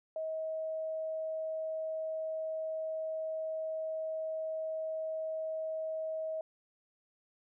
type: tone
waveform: sine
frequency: 636 Hz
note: D#5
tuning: 38 cents sharp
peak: -34 dBFS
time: 0.16-6.41 s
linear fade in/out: 2 ms
effects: none